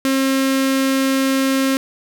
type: tone with notch filter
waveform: sawtooth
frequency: 268 Hz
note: C4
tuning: 42 cents sharp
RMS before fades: -17 dBFS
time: 0.05-1.77 s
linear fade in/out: 0 ms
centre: 780 Hz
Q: 1.8
effects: none